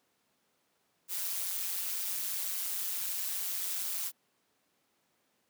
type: noise with amplitude modulation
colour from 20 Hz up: blue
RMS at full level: -32 dBFS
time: 1.08-4.12 s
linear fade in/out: 50 ms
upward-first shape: sine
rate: 187 Hz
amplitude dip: 70%
effects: pink hiss -74 dBFS RMS until 5.49 s + high-pass 200 Hz 12 dB/octave